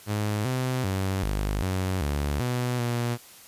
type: tone with pitch steps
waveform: sawtooth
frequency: 104.8 / 128.3 / 95.8 / 50.7 / 93.6 / 72.2 / 123.7 / 119.7 Hz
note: G#2 / C3 / G2 / G#1 / F#2 / D2 / B2 / A#2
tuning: +16 / -34 / -39 / -41 / +20 / -29 / +3 / +46 cents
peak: -21 dBFS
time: 0.06-3.18 s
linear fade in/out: 50 ms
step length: 390 ms
effects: white hiss -49 dBFS RMS until 3.47 s + resampled to 32000 Hz